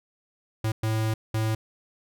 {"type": "tone bursts at uneven times", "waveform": "square", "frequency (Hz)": 110.2, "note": "A2", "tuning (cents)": 3, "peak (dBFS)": -24, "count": 3, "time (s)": [[0.64, 0.72], [0.83, 1.14], [1.34, 1.55]], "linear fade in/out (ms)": 5, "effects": []}